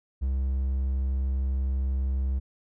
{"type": "tone", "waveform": "triangle", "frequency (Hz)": 66.2, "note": "C2", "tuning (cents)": 21, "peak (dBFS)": -22, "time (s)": [0.21, 2.4], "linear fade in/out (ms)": 20, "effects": []}